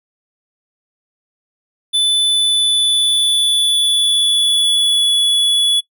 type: tone with pitch glide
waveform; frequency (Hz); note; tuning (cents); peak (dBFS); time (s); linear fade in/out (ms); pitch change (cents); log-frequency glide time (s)
square; 3500 to 3408; A7 to G#7; -10 to +44; -12; 1.93-5.81; 20; -46; 2.27-5.07
effects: noise-tail reverb RT60 0.1 s tail -23 dB re dry